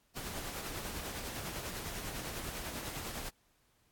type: noise with tremolo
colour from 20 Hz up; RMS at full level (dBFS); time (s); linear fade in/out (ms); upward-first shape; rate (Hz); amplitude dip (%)
pink; -40; 0.15-3.3; 20; sine; 10; 35
effects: pink hiss -72 dBFS RMS until 3.91 s + AAC 64 kbps